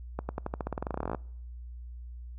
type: accelerating click train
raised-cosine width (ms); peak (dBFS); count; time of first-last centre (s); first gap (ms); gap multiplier
1; -18; 22; 0.19-1.148; 100; 0.91
effects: noise-tail reverb RT60 0.7 s tail -26 dB re dry + added 60 Hz sine -40 dBFS peak until 2.38 s